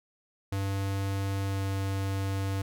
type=tone with pitch glide; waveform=square; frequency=98 to 97.38 Hz; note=G2 to G2; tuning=0 to -11 cents; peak=-29 dBFS; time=0.52-2.62 s; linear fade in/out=5 ms; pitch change=-11 cents; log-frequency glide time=1.45-1.62 s; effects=none